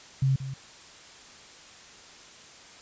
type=tone with echo; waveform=sine; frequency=134 Hz; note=C3; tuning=42 cents sharp; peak=-20 dBFS; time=0.22-0.36 s; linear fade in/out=5 ms; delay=180 ms; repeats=1; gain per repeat=-12 dB; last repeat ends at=0.54 s; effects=white hiss -49 dBFS RMS until 2.81 s + resampled to 16000 Hz